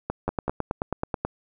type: two click trains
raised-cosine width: 1 ms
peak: -11 / -12 dBFS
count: 10 / 3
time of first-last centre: 0.28-1.25 / 0.1-0.48 s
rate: 9.28 / 5.26 Hz
effects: none